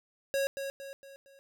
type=tone with echo; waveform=square; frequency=549 Hz; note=C#5; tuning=17 cents flat; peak=-28 dBFS; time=0.34-0.47 s; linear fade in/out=0 ms; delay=230 ms; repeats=4; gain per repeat=-7 dB; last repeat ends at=1.39 s; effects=none